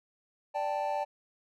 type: chord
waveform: triangle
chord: D suspended fourth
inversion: none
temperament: equal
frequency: 587.3 / 784 / 880 Hz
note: D5 / G5 / A5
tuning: 0 / 0 / 0 cents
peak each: -32 dBFS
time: 0.54-1.05 s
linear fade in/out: 20 ms
effects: none